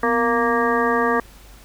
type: harmonic tone with a mistuned harmonic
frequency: 233.1 Hz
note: A#3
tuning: in tune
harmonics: 1 / 2 / 3 / 4 / 5 / 7 / 8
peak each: -24 / -21 / -26 / -26 / -22 / -26 / -27 dBFS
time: 0.03-1.2 s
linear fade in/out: 2 ms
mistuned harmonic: 1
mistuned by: +110 cents
effects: added 49 Hz sine -44 dBFS peak until 1.64 s + pink hiss -48 dBFS RMS until 1.64 s